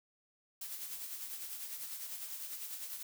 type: noise with tremolo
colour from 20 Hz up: blue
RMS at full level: -42 dBFS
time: 0.61-3.03 s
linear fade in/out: 5 ms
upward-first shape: sine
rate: 10 Hz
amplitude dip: 45%
effects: none